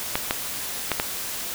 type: clicks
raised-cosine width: 0.3 ms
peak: -5 dBFS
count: 4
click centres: 0.155 / 0.309 / 0.917 / 0.999 s
effects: white hiss -31 dBFS RMS until 1.54 s